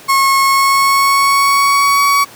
35% pulse tone with pitch glide, 1090 to 1126.5 Hz, C#6 to C#6, -29 to +28 cents, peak -7 dBFS, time 0.08-2.25 s, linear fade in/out 20 ms, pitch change +57 cents, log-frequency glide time 0.41-1.99 s, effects pink hiss -37 dBFS RMS until 2.35 s + high-pass 150 Hz 12 dB/octave

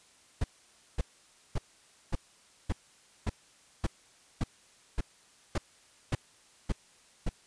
brown noise bursts, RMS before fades -28 dBFS, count 13, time 0.41-7.293 s, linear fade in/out 5 ms, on 31 ms, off 540 ms, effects white hiss -61 dBFS RMS until 7.46 s + resampled to 22050 Hz

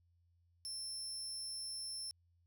30% pulse tone, 5350 Hz, E8, 25 cents sharp, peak -38 dBFS, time 0.65-2.11 s, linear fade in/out 0 ms, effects added 86 Hz sine -70 dBFS peak until 2.46 s

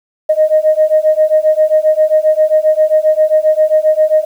sine beating tone pair, 617 / 624.5 Hz, D#5 / D#5, -15 / +6 cents, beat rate 7.5 Hz, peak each -10 dBFS, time 0.29-4.25 s, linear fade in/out 10 ms, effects tanh soft clip ceiling 0 dBFS + 7-bit

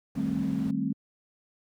brown noise, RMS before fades -39 dBFS, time 0.15-0.71 s, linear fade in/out 5 ms
sine chord, A half-diminished seventh, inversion second, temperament equal with one note detuned, 155.56 / 196 / 220 / 265.7 Hz, Eb3 / G3 / A3 / C4, 0 / 0 / 0 / +27 cents, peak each -34 / -31 / -31 / -30 dBFS, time 0.16-0.93 s, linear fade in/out 10 ms
effects high-pass 100 Hz 12 dB/octave

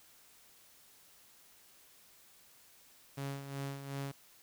sawtooth tone with tremolo, 138.59 Hz, C#3, in tune, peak -33 dBFS, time 3.17-4.12 s, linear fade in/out 10 ms, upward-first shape sine, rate 2.7 Hz, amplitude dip 60%, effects white hiss -62 dBFS RMS until 4.42 s

